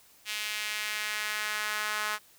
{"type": "tone with high-pass filter sweep", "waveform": "sawtooth", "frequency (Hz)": 211.9, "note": "G#3", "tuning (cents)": 35, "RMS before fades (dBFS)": -33, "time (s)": [0.25, 2.19], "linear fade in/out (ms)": 50, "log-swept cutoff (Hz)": [2600, 1300], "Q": 1.7, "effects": ["white hiss -59 dBFS RMS until 2.38 s"]}